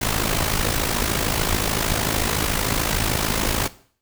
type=noise with amplitude modulation; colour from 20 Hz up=pink; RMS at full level=-19 dBFS; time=0.01-3.68 s; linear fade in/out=10 ms; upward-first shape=sine; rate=53.5 Hz; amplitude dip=70%; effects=noise-tail reverb RT60 0.5 s tail -17 dB re dry